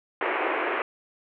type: band-pass noise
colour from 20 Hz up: pink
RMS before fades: -27 dBFS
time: 0.21-0.82 s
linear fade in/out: 2 ms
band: 330 to 2600 Hz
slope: 48 dB/octave
effects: none